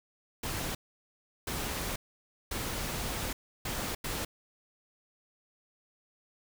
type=noise bursts at uneven times; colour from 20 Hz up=pink; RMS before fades=-35 dBFS; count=5; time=0.43-0.75 / 1.47-1.96 / 2.51-3.33 / 3.65-3.95 / 4.04-4.25 s; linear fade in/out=5 ms; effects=none